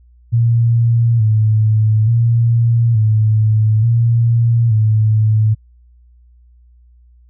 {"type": "tone with vibrato", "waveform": "sine", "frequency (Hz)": 112.6, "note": "A2", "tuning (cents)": 40, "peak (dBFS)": -9, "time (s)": [0.32, 5.55], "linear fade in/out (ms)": 20, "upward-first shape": "square", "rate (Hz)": 0.57, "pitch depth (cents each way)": 62, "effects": ["added 60 Hz sine -44 dBFS peak until 7.29 s"]}